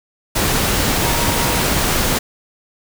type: tone in noise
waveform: sine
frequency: 940 Hz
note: A#5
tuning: 14 cents sharp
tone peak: -26 dBFS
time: 1.02-1.65 s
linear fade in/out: 10 ms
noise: pink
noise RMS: -17 dBFS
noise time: 0.35-2.19 s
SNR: -12 dB
effects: none